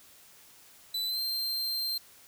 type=tone with pitch glide; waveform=45% pulse; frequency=3992 to 4159 Hz; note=B7 to C8; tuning=+18 to -11 cents; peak=-29 dBFS; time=0.94-1.98 s; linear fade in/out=5 ms; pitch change=+71 cents; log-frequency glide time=1.06-1.2 s; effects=white hiss -56 dBFS RMS until 2.27 s